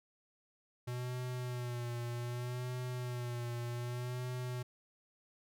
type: tone with vibrato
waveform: square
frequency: 122.5 Hz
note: B2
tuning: 14 cents flat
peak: -38 dBFS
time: 0.87-4.63 s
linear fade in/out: 10 ms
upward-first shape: sine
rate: 0.65 Hz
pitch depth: 44 cents each way
effects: none